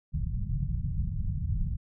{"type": "low-pass noise", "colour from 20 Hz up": "pink", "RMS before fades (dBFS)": -30, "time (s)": [0.12, 1.77], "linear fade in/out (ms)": 20, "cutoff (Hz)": 170, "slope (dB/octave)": 48, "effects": []}